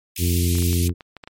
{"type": "high-pass noise", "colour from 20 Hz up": "white", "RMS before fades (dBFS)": -28, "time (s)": [0.16, 0.88], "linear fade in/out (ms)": 5, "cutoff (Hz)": 2200, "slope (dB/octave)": 48}
{"type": "harmonic tone", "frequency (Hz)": 87, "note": "F2", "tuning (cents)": -6, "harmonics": [1, 2, 3, 4, 5], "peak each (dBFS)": [-18, -26, -27, -29, -37], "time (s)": [0.18, 0.94], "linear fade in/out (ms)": 50}
{"type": "clicks", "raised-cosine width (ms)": 0.3, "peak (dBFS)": -22, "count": 9, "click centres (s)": [0.553, 0.585, 0.624, 0.73, 0.894, 1.008, 1.167, 1.238, 1.275]}
{"effects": ["MP3 64 kbps"]}